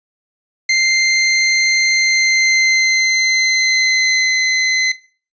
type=tone with pitch glide; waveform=sawtooth; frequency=2088 to 2046 Hz; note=C7 to C7; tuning=-4 to -39 cents; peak=-8 dBFS; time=0.69-4.92 s; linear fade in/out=5 ms; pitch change=-35 cents; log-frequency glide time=1.92-4.33 s; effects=noise-tail reverb RT60 0.4 s tail -19 dB re dry + resampled to 16000 Hz